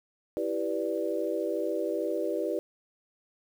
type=chord; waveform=sine; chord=E minor seventh; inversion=none; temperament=equal; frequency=329.6 / 392 / 493.9 / 587.3 Hz; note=E4 / G4 / B4 / D5; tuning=0 / 0 / 0 / 0 cents; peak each=-33 dBFS; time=0.37-2.59 s; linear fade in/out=0 ms; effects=9-bit